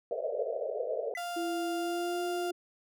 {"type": "band-pass noise", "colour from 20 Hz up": "pink", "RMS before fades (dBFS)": -34, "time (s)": [0.11, 1.14], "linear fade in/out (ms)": 2, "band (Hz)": [430, 670], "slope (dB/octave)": 96}
{"type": "tone with exponential decay", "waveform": "triangle", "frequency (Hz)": 2005, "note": "B6", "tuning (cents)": 26, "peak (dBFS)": -31, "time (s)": [1.15, 1.27], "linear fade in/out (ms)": 2, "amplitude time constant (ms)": 25}
{"type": "tone", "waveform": "35% pulse", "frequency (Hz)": 698.5, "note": "F5", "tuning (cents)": 0, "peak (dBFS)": -33, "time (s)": [1.17, 2.51], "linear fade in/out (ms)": 5}
{"type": "tone with pitch glide", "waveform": "sine", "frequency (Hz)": [337.5, 354.7], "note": ["E4", "F4"], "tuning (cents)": [41, 27], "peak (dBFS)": -32, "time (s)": [1.36, 2.52], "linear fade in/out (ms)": 10, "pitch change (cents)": 86, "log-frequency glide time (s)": [1.76, 2.22]}
{"effects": []}